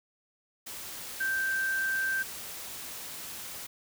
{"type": "tone in noise", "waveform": "sine", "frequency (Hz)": 1566, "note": "G6", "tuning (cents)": -2, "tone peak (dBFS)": -27, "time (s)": [1.2, 2.23], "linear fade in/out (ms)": 10, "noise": "white", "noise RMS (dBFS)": -41, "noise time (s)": [0.66, 3.67], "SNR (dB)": 11, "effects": []}